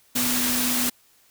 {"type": "tone in noise", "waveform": "sine", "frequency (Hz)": 246.9, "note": "B3", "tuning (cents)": 0, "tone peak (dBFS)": -27, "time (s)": [0.15, 0.9], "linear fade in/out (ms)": 10, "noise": "white", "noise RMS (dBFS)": -24, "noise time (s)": [0.15, 0.9], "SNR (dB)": -6, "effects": ["white hiss -59 dBFS RMS until 1.3 s"]}